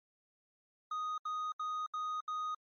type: tone bursts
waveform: triangle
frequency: 1244.5 Hz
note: D#6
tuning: in tune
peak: -33 dBFS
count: 5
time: 0.91-2.548 s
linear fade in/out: 5 ms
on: 270 ms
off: 72 ms
effects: MP3 32 kbps